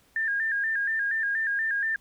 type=tone with vibrato; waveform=sine; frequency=1707 Hz; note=G#6; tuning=47 cents sharp; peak=-24 dBFS; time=0.16-1.96 s; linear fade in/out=2 ms; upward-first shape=square; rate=4.2 Hz; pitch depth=80 cents each way; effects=pink hiss -62 dBFS RMS until 2 s